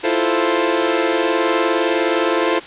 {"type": "chord", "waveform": "sawtooth", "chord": "F major seventh", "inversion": "third", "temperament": "equal", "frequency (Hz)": [329.6, 349.2, 440, 523.3], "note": ["E4", "F4", "A4", "C5"], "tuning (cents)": [0, 0, 0, 0], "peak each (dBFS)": -17, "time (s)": [0.03, 2.6], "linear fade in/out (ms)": 20, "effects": ["white hiss -35 dBFS RMS until 2.66 s", "resampled to 8000 Hz"]}